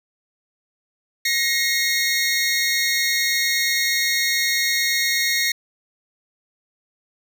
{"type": "tone pair together", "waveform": "20% pulse", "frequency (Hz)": [1883.2, 2155], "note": ["A#6", "C#7"], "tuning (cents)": [17, -49], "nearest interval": "major second", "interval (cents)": 234, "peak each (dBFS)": -16, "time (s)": [1.25, 5.52], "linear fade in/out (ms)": 5, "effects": []}